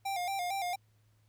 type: tone with vibrato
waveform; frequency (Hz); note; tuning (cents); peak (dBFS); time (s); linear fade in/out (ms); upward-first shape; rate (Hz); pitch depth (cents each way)
square; 747; F#5; +16; -33; 0.05-0.76; 10; square; 4.4; 85
effects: added 107 Hz sine -65 dBFS peak until 1.28 s + pink hiss -75 dBFS RMS until 1.28 s